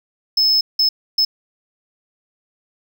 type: tone bursts at uneven times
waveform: triangle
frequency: 5210 Hz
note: E8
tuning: 21 cents flat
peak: -11 dBFS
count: 3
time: 0.37-0.61 / 0.79-0.89 / 1.18-1.25 s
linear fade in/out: 5 ms
effects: none